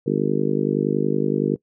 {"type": "harmonic tone", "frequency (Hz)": 50.7, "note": "G#1", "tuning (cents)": -41, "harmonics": [3, 4, 5, 6, 7, 8, 9], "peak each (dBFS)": [-26, -26, -26, -26, -26, -26, -26], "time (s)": [0.06, 1.56], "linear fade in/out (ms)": 10, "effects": ["noise-tail reverb RT60 0.1 s tail -21 dB re dry"]}